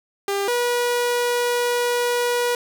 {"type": "tone pair in turn", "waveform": "sawtooth", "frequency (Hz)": [398.8, 484.2], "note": ["G4", "B4"], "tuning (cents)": [30, -34], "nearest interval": "minor third", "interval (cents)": 336, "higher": "second", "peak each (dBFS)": [-17, -15], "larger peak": "second", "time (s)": [[0.28, 0.48], [0.48, 2.55]], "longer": "second", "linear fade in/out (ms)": 2, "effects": ["7-bit"]}